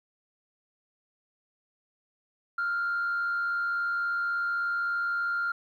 sine tone with frequency modulation, 1396 Hz, F6, 1 cent flat, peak -25 dBFS, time 2.58-5.52 s, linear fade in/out 5 ms, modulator 76.5 Hz, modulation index 0.36, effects tanh soft clip ceiling -23 dBFS + 11-bit

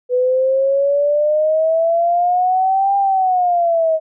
sine exponential two-way sweep, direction up then down, 493.9 to 799 to 630 Hz, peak -12 dBFS, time 0.09-4 s, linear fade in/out 50 ms, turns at 2.97 s, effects none

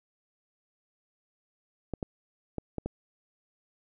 clicks, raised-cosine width 2 ms, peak -19 dBFS, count 5, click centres 1.937 / 2.028 / 2.583 / 2.783 / 2.86 s, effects none

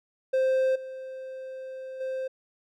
triangle tone with level steps, 523.3 Hz, C5, in tune, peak -19 / -34 / -27 dBFS, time 0.33-2.28 s, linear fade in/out 10 ms, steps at 0.75 / 2 s, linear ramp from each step 10 ms, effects none

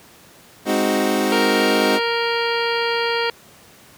25% pulse chord, Ab dominant seventh, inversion none, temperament equal, 207.7 / 261.6 / 311.1 / 370 Hz, Ab3 / C4 / Eb4 / Gb4, 0 / 0 / 0 / 0 cents, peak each -19 dBFS, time 0.65-2 s, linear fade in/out 50 ms
harmonic tone, 466.2 Hz, A#4, in tune, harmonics 1 / 2 / 3 / 4 / 5 / 6 / 7 / 9 / 10, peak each -22 / -25 / -27 / -28 / -29 / -30 / -30 / -32 / -32 dBFS, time 1.32-3.3 s, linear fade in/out 2 ms
effects pink hiss -47 dBFS RMS until 3.97 s + high-pass 100 Hz 12 dB/octave

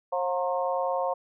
harmonic tone with a mistuned harmonic, 178.9 Hz, F3, 42 cents sharp, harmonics 3 / 4 / 5 / 6, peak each -28 / -30 / -32 / -34 dBFS, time 0.12-1.14 s, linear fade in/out 10 ms, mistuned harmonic 5, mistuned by +54 cents, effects none

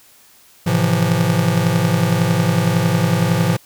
square chord, F major seventh, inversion first, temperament just, 109.13 / 130.96 / 163.7 / 174.61 Hz, A2 / C3 / E3 / F3, -14 / +2 / -12 / 0 cents, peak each -21 / -22 / -20 / -19 dBFS, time 0.66-3.57 s, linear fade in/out 10 ms, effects white hiss -49 dBFS RMS until 3.65 s

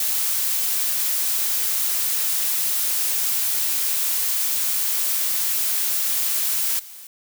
blue noise with level steps, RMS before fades -22 / -40 dBFS, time 0-7.07 s, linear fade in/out 2 ms, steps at 6.79 s, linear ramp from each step 5 ms, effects none

